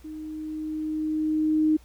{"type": "tone with level ramp", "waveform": "sine", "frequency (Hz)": 310, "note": "D#4", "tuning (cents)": -6, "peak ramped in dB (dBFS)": [-35, -17], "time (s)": [0.04, 1.77], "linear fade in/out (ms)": 10, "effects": ["added 60 Hz sine -50 dBFS peak until 1.84 s", "pink hiss -58 dBFS RMS until 1.84 s"]}